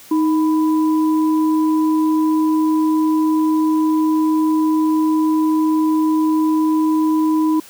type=tone pair together; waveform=sine; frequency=313.1 / 994 Hz; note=D#4 / B5; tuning=+11 / +11 cents; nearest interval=octave + minor sixth; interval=2000 cents; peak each=-13 / -24 dBFS; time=0.11-7.6 s; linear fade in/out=5 ms; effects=white hiss -42 dBFS RMS until 7.69 s + high-pass 100 Hz 12 dB/octave